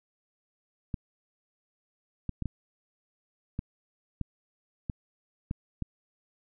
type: clicks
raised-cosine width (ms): 5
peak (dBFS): -19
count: 9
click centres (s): 0.942 / 2.293 / 2.423 / 2.457 / 3.591 / 4.213 / 4.898 / 5.511 / 5.823
effects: none